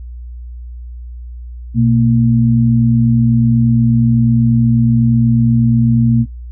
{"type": "tone pair together", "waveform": "sine", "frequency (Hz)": [122.07, 230.3], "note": ["B2", "A#3"], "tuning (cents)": [-20, -21], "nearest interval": "major seventh", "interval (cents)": 1099, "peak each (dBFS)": -11, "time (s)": [1.74, 6.26], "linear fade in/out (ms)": 50, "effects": ["noise-tail reverb RT60 0.1 s tail -18 dB re dry", "added 60 Hz sine -26 dBFS peak until 6.51 s"]}